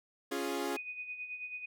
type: chord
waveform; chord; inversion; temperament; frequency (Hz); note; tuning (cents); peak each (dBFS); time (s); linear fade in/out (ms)
sawtooth; Db major; none; equal; 277.2 / 349.2 / 415.3; Db4 / F4 / Ab4; 0 / 0 / 0; -34; 0.31-0.77; 10
type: tone with tremolo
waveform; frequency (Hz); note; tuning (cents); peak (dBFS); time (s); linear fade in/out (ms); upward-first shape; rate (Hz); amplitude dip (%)
sine; 2488; D#7; -1; -37; 0.76-1.66; 10; sine; 9.2; 60
effects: none